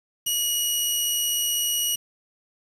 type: tone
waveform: 15% pulse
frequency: 2906 Hz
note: F#7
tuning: 32 cents flat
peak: -15 dBFS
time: 0.26-1.96 s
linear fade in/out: 10 ms
effects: 7-bit